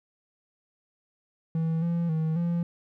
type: tone with pitch steps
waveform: triangle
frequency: 162.5 / 170 / 159 / 171.2 Hz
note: E3 / F3 / D#3 / F3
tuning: -24 / -46 / +38 / -34 cents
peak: -22 dBFS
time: 1.55-2.63 s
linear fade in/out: 2 ms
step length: 270 ms
effects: none